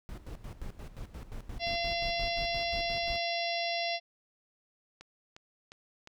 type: noise with tremolo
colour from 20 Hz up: brown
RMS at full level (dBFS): -40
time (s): 0.09-3.18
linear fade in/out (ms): 0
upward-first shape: square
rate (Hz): 5.7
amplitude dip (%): 75
type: harmonic tone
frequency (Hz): 684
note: F5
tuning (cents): -36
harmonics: 1 / 3 / 4 / 5 / 6 / 7 / 8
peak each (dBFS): -33 / -38 / -39 / -40 / -41 / -41 / -42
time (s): 1.59-4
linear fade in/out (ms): 50
type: click train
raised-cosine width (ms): 0.2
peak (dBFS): -31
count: 4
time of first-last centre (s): 5.01-6.074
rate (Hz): 2.82
effects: none